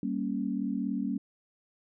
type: chord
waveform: sine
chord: G diminished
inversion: none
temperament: equal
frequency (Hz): 196 / 233.1 / 277.2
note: G3 / Bb3 / Db4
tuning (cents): 0 / 0 / 0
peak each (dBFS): -33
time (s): 0.03-1.18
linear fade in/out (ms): 2
effects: none